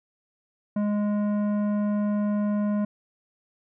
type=tone with tanh clipping; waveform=sine; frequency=207.3 Hz; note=G#3; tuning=3 cents flat; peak=-24 dBFS; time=0.76-2.85 s; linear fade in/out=5 ms; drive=12 dB; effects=none